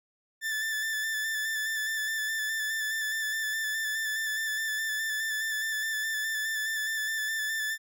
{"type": "tone with vibrato", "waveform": "40% pulse", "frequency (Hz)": 1760, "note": "A6", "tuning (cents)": 0, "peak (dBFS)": -28, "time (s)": [0.41, 7.78], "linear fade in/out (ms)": 50, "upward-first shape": "square", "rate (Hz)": 4.8, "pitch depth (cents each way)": 21, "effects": []}